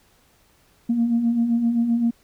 sine beating tone pair, 227.4 / 235.1 Hz, A#3 / A#3, -43 / +15 cents, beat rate 7.7 Hz, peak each -26 / -17 dBFS, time 0.89-2.11 s, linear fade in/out 10 ms, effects tanh soft clip ceiling -12 dBFS + pink hiss -59 dBFS RMS until 2.23 s

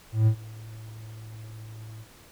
triangle tone with ADSR envelope, 110 Hz, A2, in tune, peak -13 dBFS, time 0.12-2.06 s, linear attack 150 ms, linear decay 82 ms, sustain -24 dB, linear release 47 ms, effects pink hiss -53 dBFS RMS until 2.31 s

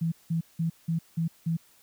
sine tone bursts, 164.81 Hz, E3, in tune, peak -24 dBFS, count 6, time 0.01-1.57 s, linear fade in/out 10 ms, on 110 ms, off 180 ms, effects white hiss -60 dBFS RMS until 1.82 s

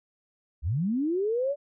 sine linear sweep, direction up, 59.9 to 587.3 Hz, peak -24 dBFS, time 0.62-1.56 s, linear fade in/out 50 ms, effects none

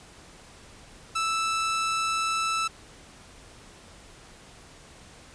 sawtooth tone, 1318.5 Hz, E6, in tune, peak -21 dBFS, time 1.15-2.68 s, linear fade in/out 10 ms, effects pink hiss -50 dBFS RMS until 5.34 s + resampled to 22050 Hz

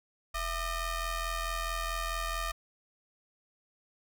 sawtooth ring-modulated tone, 622.3 Hz, D#5, in tune, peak -25 dBFS, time 0.34-2.52 s, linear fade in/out 10 ms, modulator 580 Hz, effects none

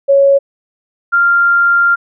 sine tone pair in turn, 554.4 / 1392.2 Hz, C#5 / F6, 0 / -6 cents, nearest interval octave + major third, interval 1594 cents, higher second, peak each -5 / -7 dBFS, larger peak first, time 0.08-0.39 / 1.12-1.96 s, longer second, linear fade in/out 20 ms, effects none

